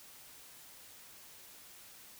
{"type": "silence", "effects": ["white hiss -55 dBFS RMS until 2.19 s"]}